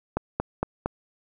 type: click train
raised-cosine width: 1 ms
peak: -10 dBFS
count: 4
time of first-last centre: 0.17-0.86 s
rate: 4.35 Hz
effects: none